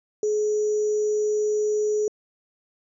sine tone with sample-and-hold, 422.9 Hz, G#4, 31 cents sharp, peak -20 dBFS, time 0.23-2.08 s, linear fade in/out 2 ms, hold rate 6300 Hz, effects resampled to 22050 Hz

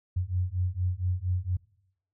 sine beating tone pair, 88.8 / 93.1 Hz, F2 / F#2, +29 / +11 cents, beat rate 4.3 Hz, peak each -29 dBFS, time 0.16-1.57 s, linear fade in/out 10 ms, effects noise-tail reverb RT60 0.8 s tail -23 dB re dry

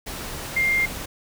sine tone in noise, 2110 Hz, C7, 14 cents sharp, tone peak -18 dBFS, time 0.56-0.86 s, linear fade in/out 10 ms, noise pink, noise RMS -33 dBFS, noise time 0.06-1.06 s, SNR +12 dB, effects none

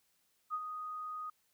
sine tone with ADSR envelope, 1244.5 Hz, D#6, in tune, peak -32 dBFS, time 0.5-1.3 s, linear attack 40 ms, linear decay 50 ms, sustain -7 dB, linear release 5 ms, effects white hiss -75 dBFS RMS until 1.53 s

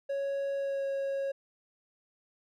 triangle tone with pitch glide, 554.4 to 548.7 Hz, C#5 to C#5, 0 to -18 cents, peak -28 dBFS, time 0.09-1.32 s, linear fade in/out 10 ms, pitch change -18 cents, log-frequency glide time 0.56-0.85 s, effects none

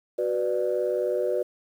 sine chord, B minor, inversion second, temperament just, 370.4 / 493.9 / 592.7 Hz, F#4 / B4 / D5, +2 / 0 / +16 cents, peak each -27 / -26 / -27 dBFS, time 0.18-1.43 s, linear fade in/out 10 ms, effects tanh soft clip ceiling -15 dBFS + 9-bit

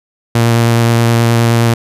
sawtooth tone with vibrato, 116.54 Hz, A#2, in tune, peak -4 dBFS, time 0.35-1.74 s, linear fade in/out 5 ms, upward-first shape square, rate 9.5 Hz, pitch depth 10 cents each way, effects resampled to 32000 Hz

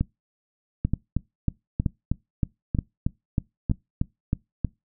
two click trains, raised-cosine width 5 ms, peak -10 / -10 dBFS, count 13 / 5, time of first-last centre 0.85-4.647 / 0.01-3.714 s, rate 3.16 / 1.08 Hz, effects noise-tail reverb RT60 0.2 s tail -23 dB re dry

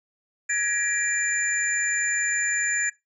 sine tone cluster, 1673 / 1898 / 2371 / 7070 Hz, G#6 / A#6 / D7 / A8, +12 / +31 / +16 / +7 cents, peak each -26 / -29 / -31 / -27 dBFS, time 0.49-2.9 s, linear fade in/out 10 ms, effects noise-tail reverb RT60 0.2 s tail -21 dB re dry

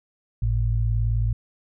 sine tone pair together, 52.54 / 111.2 Hz, G#1 / A2, +21 / +19 cents, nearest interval octave + minor second, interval 1298 cents, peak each -22 dBFS, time 0.42-1.33 s, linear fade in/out 5 ms, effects none

